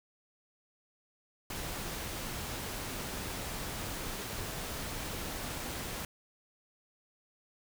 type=noise; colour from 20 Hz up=pink; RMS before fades=-39 dBFS; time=1.5-6.05 s; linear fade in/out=2 ms; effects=none